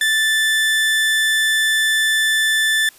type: tone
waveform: 30% pulse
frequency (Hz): 1760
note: A6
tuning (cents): 0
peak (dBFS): -12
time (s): 0.01-2.89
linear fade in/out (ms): 2
effects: white hiss -47 dBFS RMS until 2.98 s + resampled to 32000 Hz